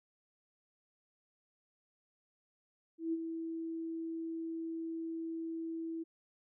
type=tone with ADSR envelope; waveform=sine; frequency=327.7 Hz; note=E4; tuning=10 cents flat; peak=-30 dBFS; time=2.98-6.04 s; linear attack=150 ms; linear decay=36 ms; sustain=-7 dB; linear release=18 ms; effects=none